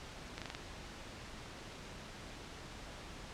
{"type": "slowing click train", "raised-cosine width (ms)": 0.2, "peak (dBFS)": -24, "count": 5, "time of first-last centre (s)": [0.38, 0.549], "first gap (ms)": 37, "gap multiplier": 1.09, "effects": ["pink hiss -49 dBFS RMS until 3.33 s", "low-pass 6000 Hz 12 dB/octave"]}